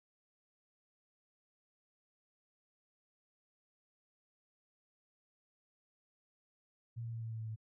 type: tone with pitch steps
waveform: sine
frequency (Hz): 116.54 / 115.4 / 114.27 / 113.16 / 112.05 / 110.96 / 109.87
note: A#2 / A#2 / A#2 / A2 / A2 / A2 / A2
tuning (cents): 0 / -17 / -34 / +49 / +32 / +15 / -2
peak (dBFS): -39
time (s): 6.96-7.562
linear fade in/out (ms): 20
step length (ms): 86
effects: none